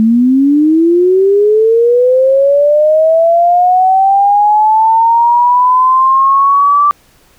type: linear sweep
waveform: sine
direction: up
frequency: 216.4 to 1172 Hz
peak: -5 dBFS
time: 0-6.91 s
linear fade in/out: 0 ms
effects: pink hiss -48 dBFS RMS until 7.38 s